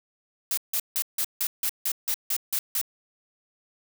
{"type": "noise bursts", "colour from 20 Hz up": "blue", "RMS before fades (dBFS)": -26, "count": 11, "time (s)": [0.51, 2.814], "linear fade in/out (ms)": 2, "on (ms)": 64, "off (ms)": 160, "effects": []}